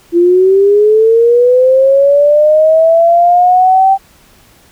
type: linear sweep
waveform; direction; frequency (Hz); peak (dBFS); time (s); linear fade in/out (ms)
sine; up; 338.8 to 781; -4; 0.12-3.98; 50
effects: pink hiss -45 dBFS RMS until 4.71 s